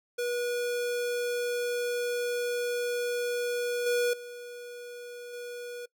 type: tone with level steps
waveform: square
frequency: 484.3 Hz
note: B4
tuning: 34 cents flat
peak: -29 / -25 / -41 / -38 dBFS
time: 0.18-5.86 s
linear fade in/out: 10 ms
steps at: 3.86 / 4.13 / 5.33 s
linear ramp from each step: 5 ms
effects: noise-tail reverb RT60 0.1 s tail -22 dB re dry